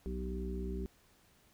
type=harmonic tone with a mistuned harmonic; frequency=61.74 Hz; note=B1; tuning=in tune; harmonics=1 / 3 / 4 / 5 / 6; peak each=-38 / -42 / -48 / -49 / -43 dBFS; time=0.06-0.86 s; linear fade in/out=0 ms; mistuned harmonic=6; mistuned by=+70 cents; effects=pink hiss -67 dBFS RMS until 1.53 s